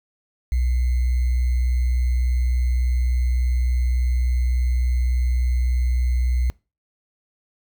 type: tone with sample-and-hold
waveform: sine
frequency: 61.74 Hz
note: B1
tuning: in tune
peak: -17 dBFS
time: 0.52-6.5 s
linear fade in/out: 0 ms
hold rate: 2100 Hz
effects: noise-tail reverb RT60 0.3 s tail -24 dB re dry